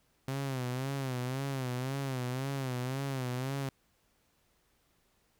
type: tone with vibrato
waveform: sawtooth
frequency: 131.2 Hz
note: C3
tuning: 5 cents sharp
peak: -29 dBFS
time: 0.28-3.69 s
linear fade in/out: 2 ms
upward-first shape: sine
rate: 1.9 Hz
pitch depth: 97 cents each way
effects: pink hiss -72 dBFS RMS until 5.39 s